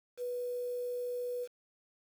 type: tone with quantisation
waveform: sine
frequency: 490.6 Hz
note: B4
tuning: 12 cents flat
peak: -34 dBFS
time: 0.17-1.48 s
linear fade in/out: 50 ms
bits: 9
effects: none